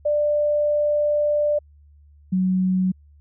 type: tone pair in turn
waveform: sine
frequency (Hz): 592 / 185.72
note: D5 / F#3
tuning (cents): +14 / +7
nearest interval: octave + minor sixth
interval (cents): 2007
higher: first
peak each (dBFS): -17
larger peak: neither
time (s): 0.05-1.59 / 2.32-2.92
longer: first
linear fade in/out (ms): 10
effects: added 73 Hz sine -48 dBFS peak until 3.2 s